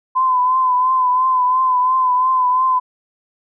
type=tone with vibrato; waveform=sine; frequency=1018 Hz; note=C6; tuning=48 cents flat; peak=-12 dBFS; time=0.15-2.8 s; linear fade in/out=20 ms; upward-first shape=triangle; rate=2.9 Hz; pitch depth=49 cents each way; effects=none